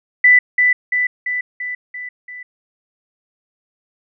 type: tone with echo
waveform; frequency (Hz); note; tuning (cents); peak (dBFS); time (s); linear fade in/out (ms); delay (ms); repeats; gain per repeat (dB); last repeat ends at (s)
sine; 1987; B6; +10; -6; 0.24-0.39; 5; 340; 6; -4; 2.43
effects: none